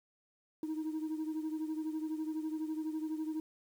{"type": "beating tone pair", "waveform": "sine", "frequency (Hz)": [311.1, 323.1], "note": ["D#4", "E4"], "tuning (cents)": [0, -35], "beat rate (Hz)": 12, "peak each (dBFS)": [-34, -39], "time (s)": [0.63, 3.4], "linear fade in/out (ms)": 2, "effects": ["tanh soft clip ceiling -32 dBFS", "10-bit"]}